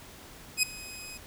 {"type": "tone with ADSR envelope", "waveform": "15% pulse", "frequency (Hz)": 2518, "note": "D#7", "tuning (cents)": 20, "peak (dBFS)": -13, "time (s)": [0.57, 1.18], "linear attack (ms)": 59, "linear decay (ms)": 5, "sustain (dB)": -21, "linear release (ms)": 13, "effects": ["pink hiss -49 dBFS RMS until 1.26 s"]}